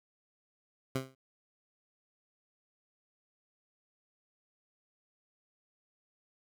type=tone with exponential decay; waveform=15% pulse; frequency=132 Hz; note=C3; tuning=16 cents sharp; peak=-22 dBFS; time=0.95-1.15 s; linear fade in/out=5 ms; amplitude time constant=43 ms; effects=none